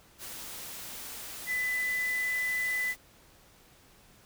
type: tone in noise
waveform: sine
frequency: 2000 Hz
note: B6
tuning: 21 cents sharp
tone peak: -28 dBFS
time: 1.46-2.95 s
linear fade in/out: 50 ms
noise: white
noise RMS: -42 dBFS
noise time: 0.18-2.97 s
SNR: +11 dB
effects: pink hiss -59 dBFS RMS until 4.25 s